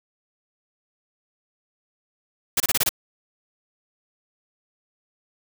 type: noise bursts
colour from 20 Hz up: white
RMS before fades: -20 dBFS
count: 6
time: 2.57-2.892 s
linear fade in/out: 5 ms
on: 32 ms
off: 26 ms
effects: none